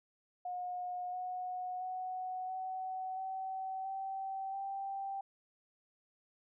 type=tone with pitch steps; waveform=sine; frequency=721 / 731.1 / 741.3 / 751.6 / 762.1 / 772.7 / 783.5 Hz; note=F#5 / F#5 / F#5 / F#5 / G5 / G5 / G5; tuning=-45 / -21 / +3 / +27 / -49 / -25 / -1 cents; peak=-37 dBFS; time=0.45-5.21 s; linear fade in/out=5 ms; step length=680 ms; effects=none